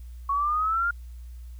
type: exponential sweep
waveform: sine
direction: up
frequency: 1106 to 1420 Hz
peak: -22 dBFS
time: 0.29-0.91 s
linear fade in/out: 5 ms
effects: added 60 Hz sine -38 dBFS peak until 1.59 s + white hiss -63 dBFS RMS until 1.59 s

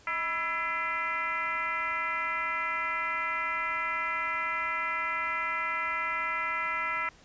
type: tone with frequency modulation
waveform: sine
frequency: 1683 Hz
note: G#6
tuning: 23 cents sharp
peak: -28 dBFS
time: 0.07-7.09 s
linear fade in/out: 2 ms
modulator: 351 Hz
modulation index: 2
effects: pink hiss -57 dBFS RMS until 7.24 s + resampled to 16000 Hz

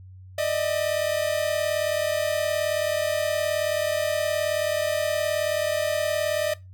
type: tone pair together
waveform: 45% pulse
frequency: 598 / 636.9 Hz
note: D5 / D#5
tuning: +31 / +40 cents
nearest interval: minor second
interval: 109 cents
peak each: -25 / -27 dBFS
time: 0.38-6.54 s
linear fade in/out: 5 ms
effects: noise-tail reverb RT60 0.2 s tail -18 dB re dry + added 93 Hz sine -42 dBFS peak until 6.73 s

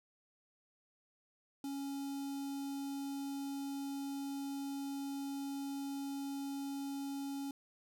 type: tone with notch filter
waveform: square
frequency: 277.2 Hz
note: C#4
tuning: in tune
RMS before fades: -41 dBFS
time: 1.64-7.51 s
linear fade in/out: 2 ms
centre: 1800 Hz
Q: 0.63
effects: none

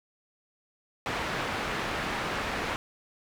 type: low-pass noise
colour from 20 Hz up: white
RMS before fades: -32 dBFS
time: 1.06-2.76 s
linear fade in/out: 0 ms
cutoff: 1900 Hz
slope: 12 dB/octave
effects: none

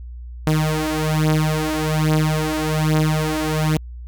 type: beating tone pair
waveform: sawtooth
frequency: 154.6 / 155.8 Hz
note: D#3 / D#3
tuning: -11 / +3 cents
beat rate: 1.2 Hz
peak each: -16 dBFS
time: 0.47-3.77 s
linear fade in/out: 0 ms
effects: added 60 Hz sine -31 dBFS peak until 4.07 s

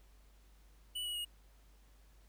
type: tone with pitch steps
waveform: square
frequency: 2960 / 2918 / 2876 Hz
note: F#7 / F#7 / F#7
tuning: 0 / -25 / -50 cents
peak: -38 dBFS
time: 0.95-1.25 s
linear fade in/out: 10 ms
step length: 100 ms
effects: added 50 Hz sine -60 dBFS peak until 2.28 s + pink hiss -70 dBFS RMS until 2.28 s

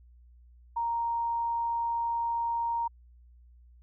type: tone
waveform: sine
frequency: 932.3 Hz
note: A#5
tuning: in tune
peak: -27 dBFS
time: 0.76-2.88 s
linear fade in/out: 10 ms
effects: added 60 Hz sine -53 dBFS peak until 3.82 s

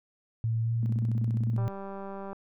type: tone with pitch glide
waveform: sine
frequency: 113.3 to 115.61 Hz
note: A#2 to A#2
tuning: -49 to -14 cents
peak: -25 dBFS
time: 0.44-1.68 s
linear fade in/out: 0 ms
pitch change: +35 cents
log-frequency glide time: 0.62-0.72 s
type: tone bursts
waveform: sine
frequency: 220 Hz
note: A3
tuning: in tune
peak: -31 dBFS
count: 12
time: 0.83-1.564 s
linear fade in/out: 0 ms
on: 30 ms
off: 34 ms
type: click train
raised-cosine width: 1 ms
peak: -27 dBFS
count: 148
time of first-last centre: 1.58-2.33 s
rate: 196 Hz
effects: none

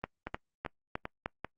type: two click trains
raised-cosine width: 0.5 ms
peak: -18 / -21 dBFS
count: 5 / 4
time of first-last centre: 0.04-1.26 / 0.27-1.446 s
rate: 3.28 / 2.55 Hz
effects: noise-tail reverb RT60 0.1 s tail -26 dB re dry + Opus 24 kbps

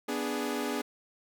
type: chord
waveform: sawtooth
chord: G# diminished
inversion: first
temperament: equal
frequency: 246.9 / 293.7 / 415.3 Hz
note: B3 / D4 / G#4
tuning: 0 / 0 / 0 cents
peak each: -31 dBFS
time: 0.08-0.82 s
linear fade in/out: 10 ms
effects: none

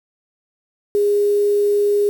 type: tone with quantisation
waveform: sine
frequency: 410.5 Hz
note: G#4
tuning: 20 cents flat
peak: -13 dBFS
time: 0.95-2.09 s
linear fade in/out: 0 ms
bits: 6
effects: none

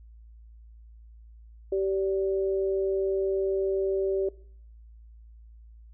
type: tone pair together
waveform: sine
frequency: 387.4 / 580.4 Hz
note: G4 / D5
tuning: -20 / -21 cents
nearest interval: perfect fifth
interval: 699 cents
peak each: -24 / -32 dBFS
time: 1.72-4.29 s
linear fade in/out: 5 ms
effects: noise-tail reverb RT60 0.6 s tail -21 dB re dry + added 56 Hz sine -47 dBFS peak until 5.93 s

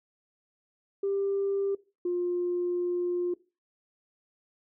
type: tone pair in turn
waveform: sine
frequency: 395.5 / 353.7 Hz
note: G4 / F4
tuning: +15 / +22 cents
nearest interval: major second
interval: 193 cents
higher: first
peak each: -25 / -25 dBFS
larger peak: neither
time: 1.03-1.75 / 2.05-3.34 s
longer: second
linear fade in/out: 5 ms
effects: noise-tail reverb RT60 0.3 s tail -20 dB re dry + tanh soft clip ceiling -21 dBFS

